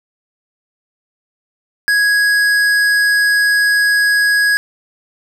triangle tone with tanh clipping, 1661.2 Hz, G#6, in tune, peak -12 dBFS, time 1.88-4.57 s, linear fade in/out 0 ms, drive 18 dB, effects none

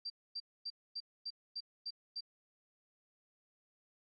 sine tone bursts, 4699 Hz, D8, in tune, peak -38 dBFS, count 8, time 0.05-2.208 s, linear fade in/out 10 ms, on 51 ms, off 250 ms, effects MP3 96 kbps

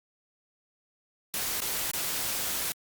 white noise with dropouts, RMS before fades -31 dBFS, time 1.34-2.72 s, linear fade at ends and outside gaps 0 ms, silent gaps 1.604-1.619 / 1.912-1.936 s, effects Opus 48 kbps

